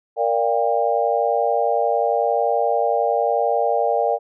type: chord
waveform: sine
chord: G minor seventh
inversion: first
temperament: equal with one note detuned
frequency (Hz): 466.2 / 587.3 / 698.5 / 799.5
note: Bb4 / D5 / F5 / G5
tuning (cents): 0 / 0 / 0 / +34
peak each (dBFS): -22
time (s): 0.16-4.19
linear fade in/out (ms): 50
effects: none